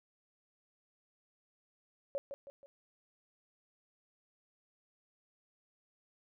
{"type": "tone with echo", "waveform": "sine", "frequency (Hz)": 558, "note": "C#5", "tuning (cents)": 11, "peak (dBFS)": -33, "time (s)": [2.15, 2.18], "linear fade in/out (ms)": 0, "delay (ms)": 160, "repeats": 3, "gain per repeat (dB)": -7, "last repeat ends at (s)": 2.66, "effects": []}